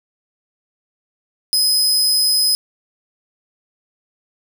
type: tone with amplitude modulation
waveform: sawtooth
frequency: 5050 Hz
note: D#8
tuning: 25 cents sharp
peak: -9 dBFS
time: 1.53-2.55 s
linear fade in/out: 0 ms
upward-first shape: sine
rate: 274 Hz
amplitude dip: 35%
effects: none